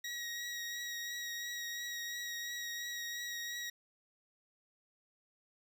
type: tone with vibrato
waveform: 20% pulse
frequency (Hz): 1900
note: A#6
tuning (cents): +33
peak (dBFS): -34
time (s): 0.04-3.7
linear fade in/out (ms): 5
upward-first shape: triangle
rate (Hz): 2.9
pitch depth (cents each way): 19
effects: none